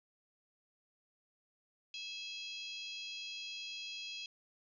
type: harmonic tone with a mistuned harmonic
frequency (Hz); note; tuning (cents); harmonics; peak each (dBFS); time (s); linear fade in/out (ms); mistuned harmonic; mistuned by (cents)
821; G#5; -20; 3 / 4 / 5 / 6 / 7 / 8; -47 / -46 / -50 / -51 / -59 / -58; 1.94-4.26; 2; 3; +100
effects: none